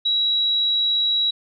sine tone, 3881 Hz, B7, 31 cents flat, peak -17 dBFS, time 0.05-1.31 s, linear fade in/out 10 ms, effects none

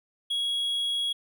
triangle tone, 3322 Hz, G#7, in tune, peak -24 dBFS, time 0.3-1.13 s, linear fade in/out 10 ms, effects none

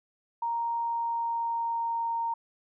sine tone with pitch glide, 932.3 to 924.3 Hz, A#5 to A#5, 0 to -15 cents, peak -27 dBFS, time 0.42-2.34 s, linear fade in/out 5 ms, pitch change -15 cents, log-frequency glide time 0.75-2.15 s, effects none

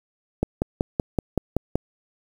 click train, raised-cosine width 2 ms, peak -7 dBFS, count 8, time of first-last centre 0.43-1.756 s, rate 5.28 Hz, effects 7-bit

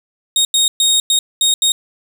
25% pulse tone bursts at uneven times, 3729 Hz, A#7, in tune, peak -7 dBFS, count 6, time 0.36-0.45 / 0.54-0.68 / 0.8-1 / 1.1-1.19 / 1.41-1.54 / 1.62-1.72 s, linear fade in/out 2 ms, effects none

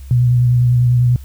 sine tone with vibrato, 122.8 Hz, B2, 9 cents flat, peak -9 dBFS, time 0.11-1.16 s, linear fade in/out 0 ms, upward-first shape sine, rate 10 Hz, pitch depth 24 cents each way, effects added 67 Hz sine -30 dBFS peak until 1.24 s + white hiss -49 dBFS RMS until 1.24 s

